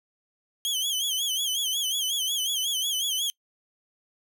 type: tone with vibrato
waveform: sawtooth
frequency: 3188 Hz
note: G7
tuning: 28 cents sharp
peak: -22 dBFS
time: 0.65-3.3 s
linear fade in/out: 0 ms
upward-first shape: sine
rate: 5.5 Hz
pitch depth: 110 cents each way
effects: noise-tail reverb RT60 0.1 s tail -25 dB re dry